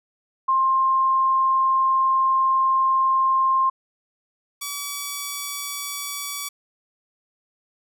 sine / 5% pulse tone pair in turn, 1058 / 1143.1 Hz, C6 / D6, +19 / -47 cents, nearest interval minor second, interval 134 cents, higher second, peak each -16 dBFS, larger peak neither, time 0.48-3.7 / 4.61-6.49 s, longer first, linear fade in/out 10 ms, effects none

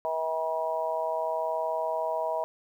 harmonic tone, 160.6 Hz, E3, 45 cents flat, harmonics 3 / 4 / 5 / 6, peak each -37 / -29 / -37 / -32 dBFS, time 0.05-2.44 s, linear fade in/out 0 ms, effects 10-bit

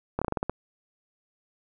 slowing click train, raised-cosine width 1 ms, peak -13 dBFS, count 8, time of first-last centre 0.19-0.496 s, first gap 26 ms, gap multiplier 1.17, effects none

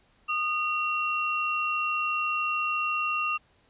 sine tone pair together, 1228 / 2737 Hz, D#6 / F7, -23 / -36 cents, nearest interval octave + major second, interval 1387 cents, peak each -28 dBFS, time 0.28-3.38 s, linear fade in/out 20 ms, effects pink hiss -64 dBFS RMS until 3.69 s + resampled to 8000 Hz

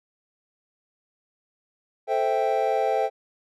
triangle chord, A minor seventh, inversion none, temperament equal, 440 / 523.3 / 659.3 / 784 Hz, A4 / C5 / E5 / G5, 0 / 0 / 0 / 0 cents, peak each -25 / -25 / -25 / -23 dBFS, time 2.07-3.1 s, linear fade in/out 50 ms, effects none

